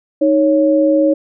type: tone pair together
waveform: sine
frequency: 311.1 / 554.4 Hz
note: D#4 / C#5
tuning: 0 / 0 cents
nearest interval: minor seventh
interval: 1000 cents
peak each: -12 dBFS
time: 0.21-1.14 s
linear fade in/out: 10 ms
effects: none